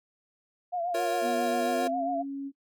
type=tone with vibrato; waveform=sine; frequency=696 Hz; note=F5; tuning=6 cents flat; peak=-28 dBFS; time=0.72-2.23 s; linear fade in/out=20 ms; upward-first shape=triangle; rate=7.4 Hz; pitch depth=77 cents each way
type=chord; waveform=square; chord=Bb minor; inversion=second; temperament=equal with one note detuned; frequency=353.3 / 466.2 / 554.4 Hz; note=F4 / Bb4 / Db5; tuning=+20 / 0 / 0 cents; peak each=-34 dBFS; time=0.94-1.88 s; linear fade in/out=10 ms
type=tone with pitch glide; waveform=sine; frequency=245 to 276.6 Hz; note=B3 to C#4; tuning=-14 to -4 cents; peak=-32 dBFS; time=1.21-2.52 s; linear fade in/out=50 ms; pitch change=+210 cents; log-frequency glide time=1.58-2.11 s
effects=noise-tail reverb RT60 0.1 s tail -18 dB re dry